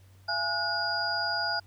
sine tone cluster, 680 / 833 / 1452 / 4858 Hz, F5 / G#5 / F#6 / D#8, -46 / +5 / -33 / -42 cents, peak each -35 / -34 / -31 / -31 dBFS, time 0.28-1.6 s, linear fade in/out 10 ms, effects added 95 Hz sine -53 dBFS peak until 1.66 s + pink hiss -64 dBFS RMS until 1.66 s

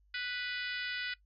harmonic tone, 493.9 Hz, B4, in tune, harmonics 3 / 4 / 5 / 6 / 7 / 8 / 9 / 10, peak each -39 / -41 / -43 / -45 / -46 / -47 / -48 / -49 dBFS, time 0.14-1.14 s, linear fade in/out 5 ms, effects noise-tail reverb RT60 0.1 s tail -19 dB re dry + added 50 Hz sine -64 dBFS peak until 1.25 s

